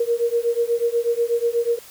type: beating tone pair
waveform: sine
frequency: 466.2 / 474.4 Hz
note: A#4 / A#4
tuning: 0 / +30 cents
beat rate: 8.2 Hz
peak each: -21 dBFS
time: 0-1.79 s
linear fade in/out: 5 ms
effects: white hiss -44 dBFS RMS until 1.9 s